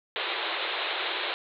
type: band-pass noise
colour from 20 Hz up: white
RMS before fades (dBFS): -31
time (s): 0.16-1.34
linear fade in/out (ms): 0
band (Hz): 330 to 4000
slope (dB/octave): 96
effects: none